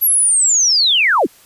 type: linear sweep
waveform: sine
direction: down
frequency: 11840 to 158.8 Hz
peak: -10 dBFS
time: 0.01-1.27 s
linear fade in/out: 20 ms
effects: white hiss -47 dBFS RMS until 1.45 s + resampled to 32000 Hz